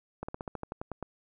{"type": "slowing click train", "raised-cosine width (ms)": 1, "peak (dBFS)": -22, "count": 11, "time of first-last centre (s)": [0.23, 1.027], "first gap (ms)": 55, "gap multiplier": 1.08, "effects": []}